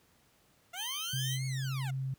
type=linear two-way sweep; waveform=15% pulse; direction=up then down; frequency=676 to 2217 to 676 Hz; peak=-35 dBFS; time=0.73-1.91 s; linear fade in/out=10 ms; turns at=1.46 s
type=tone; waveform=sawtooth; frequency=3117 Hz; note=G7; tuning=11 cents flat; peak=-33 dBFS; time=0.75-1.39 s; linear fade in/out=50 ms
type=tone with pitch glide; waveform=sine; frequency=131.5 to 133.03 Hz; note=C3 to C3; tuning=+9 to +29 cents; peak=-32 dBFS; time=1.13-2.14 s; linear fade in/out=5 ms; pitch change=+20 cents; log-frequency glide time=1.47-1.64 s
effects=pink hiss -67 dBFS RMS until 2.18 s + high-pass 60 Hz 12 dB/octave